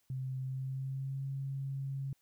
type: tone with pitch glide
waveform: sine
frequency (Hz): 130.81 to 136.36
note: C3 to C#3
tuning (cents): 0 to -28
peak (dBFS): -35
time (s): 0.1-2.13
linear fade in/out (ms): 2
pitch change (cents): +72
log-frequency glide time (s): 0.41-1.26
effects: white hiss -75 dBFS RMS until 2.21 s